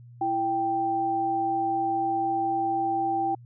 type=tone pair together; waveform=sine; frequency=333.8 / 784 Hz; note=E4 / G5; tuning=+22 / 0 cents; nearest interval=octave + minor third; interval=1478 cents; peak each=-30 / -24 dBFS; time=0.21-3.35 s; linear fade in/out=5 ms; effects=added 120 Hz sine -45 dBFS peak until 3.45 s